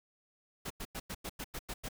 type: noise bursts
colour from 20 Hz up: pink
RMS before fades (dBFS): -40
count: 9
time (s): 0.65-1.888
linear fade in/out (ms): 10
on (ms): 54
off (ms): 94
effects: none